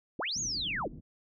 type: linear two-way sweep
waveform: sine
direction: up then down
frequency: 150.1 to 6820 to 211.8 Hz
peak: -31 dBFS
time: 0.19-0.88 s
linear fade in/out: 2 ms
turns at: 0.4 s
type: low-pass noise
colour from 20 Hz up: white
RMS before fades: -45 dBFS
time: 0.35-1.01 s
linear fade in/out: 20 ms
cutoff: 260 Hz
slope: 24 dB/octave
effects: none